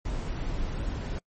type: noise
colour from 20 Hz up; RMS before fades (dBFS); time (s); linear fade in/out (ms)
brown; -31; 0.05-1.19; 5
effects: noise-tail reverb RT60 0.1 s tail -25 dB re dry + MP3 32 kbps